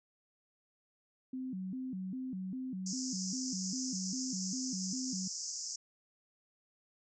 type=tone with vibrato; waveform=sine; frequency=220 Hz; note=A3; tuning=in tune; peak=-37 dBFS; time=1.33-5.28 s; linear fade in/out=5 ms; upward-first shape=square; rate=2.5 Hz; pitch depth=280 cents each way
type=band-pass noise; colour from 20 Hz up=pink; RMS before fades=-41 dBFS; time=2.86-5.76 s; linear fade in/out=5 ms; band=5000 to 7300 Hz; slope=96 dB/octave
effects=none